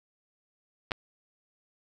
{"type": "clicks", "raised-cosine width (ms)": 0.3, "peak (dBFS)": [-25, -10], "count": 2, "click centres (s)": [0.91, 0.918], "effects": []}